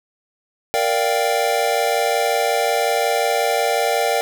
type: chord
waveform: square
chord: G minor seventh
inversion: first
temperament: equal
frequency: 466.2 / 587.3 / 698.5 / 784 Hz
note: Bb4 / D5 / F5 / G5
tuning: 0 / 0 / 0 / 0 cents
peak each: -23 dBFS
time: 0.74-4.21 s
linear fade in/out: 0 ms
effects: none